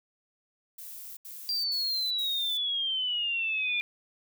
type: noise bursts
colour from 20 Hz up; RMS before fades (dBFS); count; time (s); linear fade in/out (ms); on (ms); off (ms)
violet; -43; 4; 0.78-2.574; 5; 390; 78
type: exponential sweep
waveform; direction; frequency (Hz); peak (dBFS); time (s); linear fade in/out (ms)
sine; down; 4761 to 2401; -27; 1.49-3.81; 0
type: tone with exponential growth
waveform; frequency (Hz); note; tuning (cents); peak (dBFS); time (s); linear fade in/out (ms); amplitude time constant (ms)
sine; 3520; A7; 0; -31; 2.78-3.8; 0; 220
effects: none